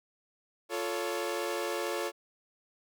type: chord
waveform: sawtooth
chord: F augmented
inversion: none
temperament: equal with one note detuned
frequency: 349.2 / 440 / 560.5 Hz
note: F4 / A4 / C#5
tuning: 0 / 0 / +19 cents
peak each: -32 dBFS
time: 0.69-2.12 s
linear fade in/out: 50 ms
effects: none

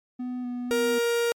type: tone with vibrato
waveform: triangle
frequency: 247.4 Hz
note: B3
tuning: 3 cents sharp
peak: -27 dBFS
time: 0.19-0.99 s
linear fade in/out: 10 ms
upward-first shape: square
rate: 2 Hz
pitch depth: 14 cents each way
type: tone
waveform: 45% pulse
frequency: 470 Hz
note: A#4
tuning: 14 cents sharp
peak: -22 dBFS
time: 0.71-1.32 s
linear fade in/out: 0 ms
effects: MP3 64 kbps

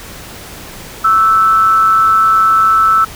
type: tone with amplitude modulation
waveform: sine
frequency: 1318.5 Hz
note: E6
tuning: in tune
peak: -4 dBFS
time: 1.04-3.05 s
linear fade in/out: 10 ms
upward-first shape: sine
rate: 196 Hz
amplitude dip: 50%
effects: pink hiss -31 dBFS RMS until 3.15 s

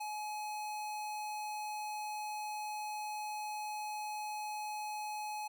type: tone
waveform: square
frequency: 846 Hz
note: G#5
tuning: 32 cents sharp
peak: -39 dBFS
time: 0-5.48 s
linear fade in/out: 10 ms
effects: none

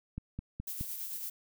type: click train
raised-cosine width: 5 ms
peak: -25 dBFS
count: 4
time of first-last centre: 0.18-0.81 s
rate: 4.76 Hz
type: noise with tremolo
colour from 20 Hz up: violet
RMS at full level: -38 dBFS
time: 0.67-1.3 s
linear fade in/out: 5 ms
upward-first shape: sine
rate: 9 Hz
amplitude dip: 40%
effects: none

